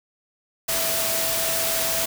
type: tone in noise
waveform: sine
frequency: 658 Hz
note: E5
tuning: 3 cents flat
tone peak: -30 dBFS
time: 0.68-2.06 s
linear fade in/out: 10 ms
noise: white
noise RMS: -24 dBFS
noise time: 0.68-2.06 s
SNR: -9 dB
effects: none